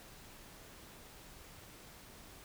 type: silence
effects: pink hiss -55 dBFS RMS until 2.44 s